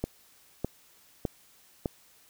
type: click train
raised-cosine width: 2 ms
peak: -15 dBFS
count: 4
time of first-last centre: 0.04-1.858 s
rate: 1.65 Hz
effects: white hiss -60 dBFS RMS until 2.29 s